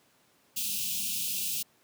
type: band-stop noise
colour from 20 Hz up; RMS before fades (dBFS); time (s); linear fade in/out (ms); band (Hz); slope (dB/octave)
white; -32; 0.56-1.63; 10; 240 to 2500; 96
effects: pink hiss -65 dBFS RMS until 1.83 s + high-pass 150 Hz 12 dB/octave